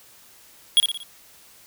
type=tone with echo; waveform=square; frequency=3322 Hz; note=G#7; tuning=in tune; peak=-12 dBFS; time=0.77-0.8 s; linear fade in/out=0 ms; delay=58 ms; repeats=4; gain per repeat=-6 dB; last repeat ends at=1.032 s; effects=white hiss -51 dBFS RMS until 1.66 s